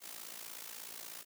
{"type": "noise with amplitude modulation", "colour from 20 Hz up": "white", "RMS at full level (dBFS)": -44, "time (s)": [0, 1.25], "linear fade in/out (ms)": 50, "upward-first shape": "sine", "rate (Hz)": 56.5, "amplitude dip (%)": 75, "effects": ["high-pass 200 Hz 12 dB/octave"]}